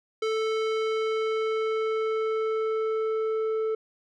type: tone with low-pass filter sweep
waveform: square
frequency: 440 Hz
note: A4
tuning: in tune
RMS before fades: -27 dBFS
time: 0.22-3.75 s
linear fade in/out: 5 ms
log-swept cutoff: 4500 to 910 Hz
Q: 0.84
effects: none